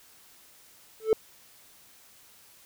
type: tone with exponential growth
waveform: triangle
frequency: 439.1 Hz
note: A4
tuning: 4 cents flat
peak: -11 dBFS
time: 1-1.13 s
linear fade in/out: 1 ms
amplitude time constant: 28 ms
effects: tanh soft clip ceiling -12 dBFS + white hiss -56 dBFS RMS until 2.65 s